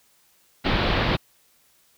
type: low-pass noise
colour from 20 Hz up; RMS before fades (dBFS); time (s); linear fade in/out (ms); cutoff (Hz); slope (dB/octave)
pink; -22; 0.64-1.17; 20; 4300; 48
effects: white hiss -61 dBFS RMS until 1.97 s